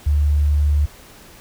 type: tone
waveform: sine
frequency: 73.42 Hz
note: D2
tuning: in tune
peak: -13 dBFS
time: 0.06-0.86 s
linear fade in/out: 10 ms
effects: pink hiss -44 dBFS RMS until 1.4 s